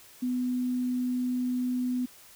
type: tone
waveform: sine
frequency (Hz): 249.9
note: B3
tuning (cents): +21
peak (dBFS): -26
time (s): 0.22-2.06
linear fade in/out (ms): 10
effects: white hiss -53 dBFS RMS until 2.35 s